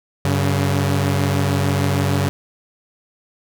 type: tone pair together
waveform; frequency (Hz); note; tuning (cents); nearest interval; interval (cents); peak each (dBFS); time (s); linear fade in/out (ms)
sawtooth; 95.73 / 140.3; G2 / C#3; -41 / +21; perfect fifth; 662; -15; 0.25-2.29; 0
effects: none